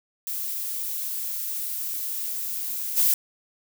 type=noise with level steps; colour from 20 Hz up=violet; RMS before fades=-30 / -20 dBFS; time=0.27-3.14 s; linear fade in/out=2 ms; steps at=2.96 s; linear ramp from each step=20 ms; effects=none